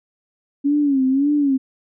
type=tone with vibrato; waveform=sine; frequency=277.2 Hz; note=C#4; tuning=in tune; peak=-14 dBFS; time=0.64-1.58 s; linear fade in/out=20 ms; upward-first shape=sine; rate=1.8 Hz; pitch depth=110 cents each way; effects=none